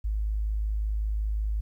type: tone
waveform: sine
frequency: 52.7 Hz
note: G#1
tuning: 26 cents sharp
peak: -25 dBFS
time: 0.04-1.61 s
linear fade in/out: 10 ms
effects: 11-bit